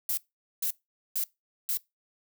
violet noise bursts, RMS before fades -29 dBFS, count 4, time 0.09-1.772 s, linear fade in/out 2 ms, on 83 ms, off 450 ms, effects noise-tail reverb RT60 0.2 s tail -22 dB re dry

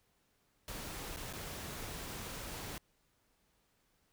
pink noise with dropouts, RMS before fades -44 dBFS, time 0.68-2.78 s, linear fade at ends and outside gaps 1 ms, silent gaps 1.163-1.17 / 1.328-1.335 s, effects pink hiss -75 dBFS RMS until 4.12 s

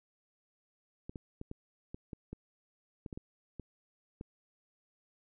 clicks, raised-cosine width 3 ms, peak -29 dBFS, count 12, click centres 1.095 / 1.158 / 1.414 / 1.514 / 1.945 / 2.132 / 2.33 / 3.062 / 3.128 / 3.175 / 3.597 / 4.211 s, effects none

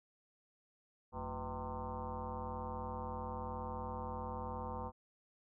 sine tone with frequency modulation, 499.5 Hz, B4, 20 cents sharp, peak -39 dBFS, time 1.12-4.92 s, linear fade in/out 50 ms, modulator 137 Hz, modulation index 4.2, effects none

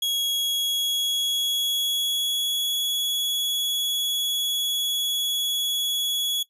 40% pulse tone with pitch glide, 3322 to 3370 Hz, G#7 to G#7, 0 to +25 cents, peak -21 dBFS, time 0.02-6.43 s, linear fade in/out 5 ms, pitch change +25 cents, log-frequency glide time 0.29-2.88 s, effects noise-tail reverb RT60 0.1 s tail -19 dB re dry

